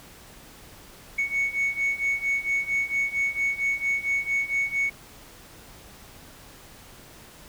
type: beating tone pair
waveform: sine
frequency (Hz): 2217 / 2221.4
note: C#7 / C#7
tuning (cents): 0 / +3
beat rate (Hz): 4.4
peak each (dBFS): -26 / -24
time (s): 1.18-4.9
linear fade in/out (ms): 10
effects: tanh soft clip ceiling -19 dBFS + pink hiss -48 dBFS RMS until 7.48 s